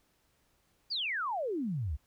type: exponential sweep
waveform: sine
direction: down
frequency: 4978 to 63.1 Hz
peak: -31 dBFS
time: 0.9-1.97 s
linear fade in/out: 20 ms
effects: pink hiss -72 dBFS RMS until 2.06 s